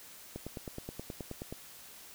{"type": "click train", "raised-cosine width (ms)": 2, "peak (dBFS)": -26, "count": 12, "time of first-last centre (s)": [0.36, 1.525], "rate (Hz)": 9.44, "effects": ["white hiss -52 dBFS RMS until 2.14 s"]}